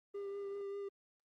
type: tone with vibrato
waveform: triangle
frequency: 399.7 Hz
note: G4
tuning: 34 cents sharp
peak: -38 dBFS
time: 0.14-0.89 s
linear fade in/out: 10 ms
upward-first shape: triangle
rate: 5.1 Hz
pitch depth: 20 cents each way
effects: Opus 24 kbps